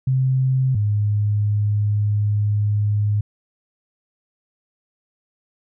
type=tone pair in turn; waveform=sine; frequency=130.81 / 104.09 Hz; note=C3 / G#2; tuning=0 / +4 cents; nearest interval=major third; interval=396 cents; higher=first; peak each=-15 / -16 dBFS; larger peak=first; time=0.07-0.75 / 0.75-3.21 s; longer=second; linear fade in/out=5 ms; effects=none